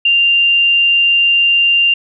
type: tone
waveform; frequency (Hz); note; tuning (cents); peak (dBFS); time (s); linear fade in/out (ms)
sine; 2787; F7; -4; -8; 0.05-1.94; 5
effects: none